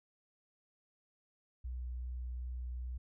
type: tone with vibrato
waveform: sine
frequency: 61.74 Hz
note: B1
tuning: in tune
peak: -38 dBFS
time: 1.64-2.98 s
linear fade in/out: 10 ms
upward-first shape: sine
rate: 2.6 Hz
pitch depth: 9 cents each way
effects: none